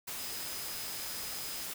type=tone in noise; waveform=sine; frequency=5030 Hz; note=D#8; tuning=18 cents sharp; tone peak=-46 dBFS; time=0.18-1.64 s; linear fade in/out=10 ms; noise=white; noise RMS=-40 dBFS; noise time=0.07-1.74 s; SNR=-9 dB; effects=none